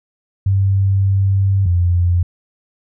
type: tone pair in turn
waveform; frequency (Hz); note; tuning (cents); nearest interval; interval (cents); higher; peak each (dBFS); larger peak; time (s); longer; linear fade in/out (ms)
sine; 97.5 / 87.87; G2 / F2; -9 / +11; major second; 180; first; -11 / -11; neither; 0.46-1.66 / 1.66-2.23; first; 5
effects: none